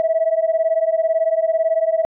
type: beating tone pair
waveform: sine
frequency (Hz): 641 / 659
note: E5 / E5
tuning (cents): -49 / -1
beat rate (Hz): 18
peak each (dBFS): -17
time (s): 0-2.05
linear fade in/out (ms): 0
effects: tanh soft clip ceiling -9 dBFS